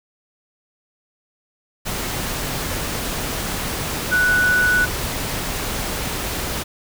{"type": "tone in noise", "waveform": "sine", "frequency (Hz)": 1480, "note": "F#6", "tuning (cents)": 0, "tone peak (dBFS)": -14, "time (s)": [4.11, 4.86], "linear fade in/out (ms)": 20, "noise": "pink", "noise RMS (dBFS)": -25, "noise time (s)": [1.85, 6.64], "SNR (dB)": 8, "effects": []}